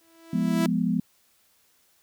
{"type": "tone with exponential growth", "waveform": "sawtooth", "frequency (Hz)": 329.6, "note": "E4", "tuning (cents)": 0, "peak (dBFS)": -19, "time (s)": [0.01, 0.66], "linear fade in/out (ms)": 0, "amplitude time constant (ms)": 140}
{"type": "chord", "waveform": "sine", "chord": "F diminished", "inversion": "none", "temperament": "equal", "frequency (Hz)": [174.61, 207.7, 246.9], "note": ["F3", "Ab3", "Cb4"], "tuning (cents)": [0, 0, 0], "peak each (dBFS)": -26, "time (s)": [0.33, 1], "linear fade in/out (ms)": 5}
{"effects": ["white hiss -64 dBFS RMS until 2.02 s"]}